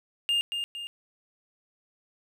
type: tone with echo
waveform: triangle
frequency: 2816 Hz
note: F7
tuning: 14 cents sharp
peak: -21 dBFS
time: 0.29-0.41 s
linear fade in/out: 0 ms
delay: 230 ms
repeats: 2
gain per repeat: -6 dB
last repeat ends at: 0.87 s
effects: none

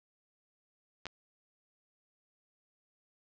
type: clicks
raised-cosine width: 0.2 ms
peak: -22 dBFS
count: 2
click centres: 1.056 / 1.067 s
effects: low-pass 5000 Hz 12 dB/octave

